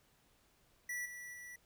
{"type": "tone with level steps", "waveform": "square", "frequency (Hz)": 1955, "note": "B6", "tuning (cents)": -18, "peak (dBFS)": [-39, -47, -49], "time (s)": [0.89, 1.56], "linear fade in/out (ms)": 5, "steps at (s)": [1.05, 1.33], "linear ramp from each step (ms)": 10, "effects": ["pink hiss -71 dBFS RMS until 1.65 s"]}